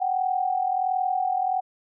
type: tone pair together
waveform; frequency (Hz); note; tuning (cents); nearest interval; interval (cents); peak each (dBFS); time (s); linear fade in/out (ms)
sine; 742.6 / 784; F#5 / G5; +6 / 0; minor second; 94; -23 / -27; 0-1.61; 20
effects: none